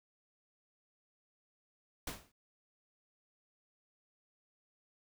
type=noise with exponential decay; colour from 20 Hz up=pink; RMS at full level=-37 dBFS; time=2.07-2.32 s; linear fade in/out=5 ms; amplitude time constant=53 ms; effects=none